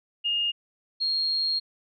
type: tone pair in turn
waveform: sine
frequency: 2838 / 4252 Hz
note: F7 / C8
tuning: +27 / +27 cents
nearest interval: perfect fifth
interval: 700 cents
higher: second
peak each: -23 dBFS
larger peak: neither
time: 0.24-0.52 / 1-1.6 s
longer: second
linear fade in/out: 20 ms
effects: none